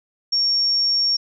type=tone; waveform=sine; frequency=5520 Hz; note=F8; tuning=21 cents flat; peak=-16 dBFS; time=0.32-1.17 s; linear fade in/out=10 ms; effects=none